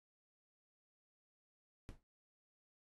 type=noise with exponential decay; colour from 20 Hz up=brown; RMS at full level=-45 dBFS; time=1.89-2.03 s; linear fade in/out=0 ms; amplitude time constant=30 ms; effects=AAC 32 kbps